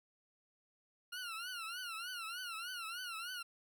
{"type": "tone with vibrato", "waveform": "20% pulse", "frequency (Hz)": 1400, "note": "F6", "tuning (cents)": 4, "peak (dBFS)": -37, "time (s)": [1.12, 3.43], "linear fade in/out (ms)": 10, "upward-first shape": "triangle", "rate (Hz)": 3.3, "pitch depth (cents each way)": 150, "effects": []}